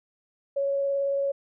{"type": "tone with vibrato", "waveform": "sine", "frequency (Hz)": 556, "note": "C#5", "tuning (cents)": 5, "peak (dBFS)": -23, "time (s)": [0.56, 1.32], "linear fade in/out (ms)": 10, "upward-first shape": "sine", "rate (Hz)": 18, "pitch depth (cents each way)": 9, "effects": []}